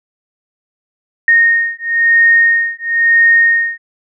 sine beating tone pair, 1850 / 1851 Hz, A#6 / A#6, -14 / -13 cents, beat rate 1 Hz, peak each -11 dBFS, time 1.28-3.78 s, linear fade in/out 2 ms, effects none

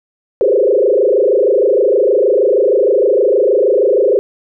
sine tone with frequency modulation, 461.1 Hz, A#4, 19 cents flat, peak -8 dBFS, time 0.41-4.19 s, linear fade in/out 0 ms, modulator 26.4 Hz, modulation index 3.2, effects none

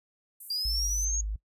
white high-pass noise, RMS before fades -43 dBFS, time 0.4-1.05 s, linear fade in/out 5 ms, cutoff 8700 Hz, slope 48 dB/octave
sine linear sweep, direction up, 4738 to 6645 Hz, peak -28 dBFS, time 0.5-1.21 s, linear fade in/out 5 ms
sine tone, 51.9 Hz, G#1, in tune, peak -29 dBFS, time 0.65-1.36 s, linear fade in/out 5 ms
effects noise-tail reverb RT60 0.1 s tail -20 dB re dry + resampled to 32000 Hz

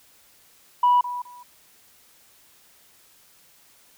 sine tone with echo, 980 Hz, B5, 14 cents flat, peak -13 dBFS, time 0.83-1.01 s, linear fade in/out 5 ms, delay 210 ms, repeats 2, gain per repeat -14 dB, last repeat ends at 1.43 s, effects tanh soft clip ceiling -11 dBFS + white hiss -56 dBFS RMS until 3.97 s

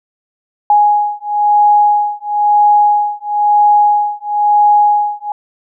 sine beating tone pair, 830.6 / 831.6 Hz, G#5 / G#5, 0 / +2 cents, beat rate 1 Hz, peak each -11 dBFS, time 0.7-5.32 s, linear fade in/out 2 ms, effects none

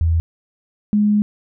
sine tone pair in turn, 82.41 / 208.6 Hz, E2 / G#3, 0 / +8 cents, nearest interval octave + major third, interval 1608 cents, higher second, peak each -13 / -12 dBFS, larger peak second, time 0.01-0.2 / 0.93-1.22 s, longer second, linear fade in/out 0 ms, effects none

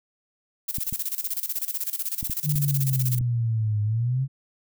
violet noise with tremolo, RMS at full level -27 dBFS, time 0.68-3.19 s, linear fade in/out 10 ms, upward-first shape square, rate 16 Hz, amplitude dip 80%
clicks, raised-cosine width 5 ms, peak -21 dBFS, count 6, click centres 0.784 / 0.927 / 2.229 / 2.298 / 2.556 / 3.21 s
sine exponential two-way sweep, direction down then up, 151.7 to 103.9 to 137.8 Hz, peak -21 dBFS, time 2.43-4.28 s, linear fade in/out 50 ms, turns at 3.82 s
effects none

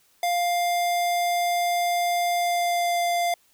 square tone with pitch glide, 700 to 695.6 Hz, F5 to F5, +4 to -7 cents, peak -22 dBFS, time 0.23-3.34 s, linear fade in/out 2 ms, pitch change -11 cents, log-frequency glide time 2.38-3 s, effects white hiss -62 dBFS RMS until 3.53 s

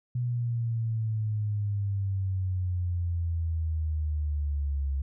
sine exponential sweep, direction down, 123.47 to 68 Hz, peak -26 dBFS, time 0.15-5.02 s, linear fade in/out 5 ms, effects none

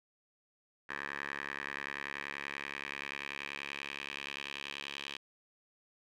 10% pulse tone with band-pass filter sweep, 70.4 Hz, C#2, 27 cents sharp, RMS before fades -42 dBFS, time 0.89-5.17 s, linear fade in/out 5 ms, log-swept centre 1700 to 3000 Hz, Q 2.9, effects none

